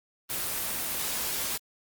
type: noise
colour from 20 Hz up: white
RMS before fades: -31 dBFS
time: 0.29-1.58 s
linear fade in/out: 20 ms
effects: Opus 24 kbps